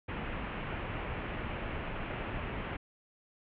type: low-pass noise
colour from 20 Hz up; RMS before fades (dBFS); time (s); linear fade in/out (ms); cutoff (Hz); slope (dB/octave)
pink; -38; 0.08-2.77; 10; 2900; 48
effects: none